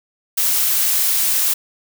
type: noise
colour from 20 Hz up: blue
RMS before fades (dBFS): -17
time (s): 0.37-1.54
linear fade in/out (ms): 10
effects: none